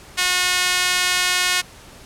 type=tone with high-pass filter; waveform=sawtooth; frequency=362.2 Hz; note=F#4; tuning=37 cents flat; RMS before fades=-19 dBFS; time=0.17-1.62 s; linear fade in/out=20 ms; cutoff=2000 Hz; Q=0.87; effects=pink hiss -43 dBFS RMS until 2.05 s + low-pass 11000 Hz 12 dB/octave